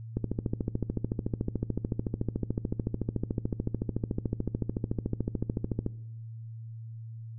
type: click train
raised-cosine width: 3 ms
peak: -16 dBFS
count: 79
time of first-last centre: 0.17-5.863 s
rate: 13.7 Hz
effects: noise-tail reverb RT60 0.9 s tail -21 dB re dry + added 113 Hz sine -39 dBFS peak until 7.38 s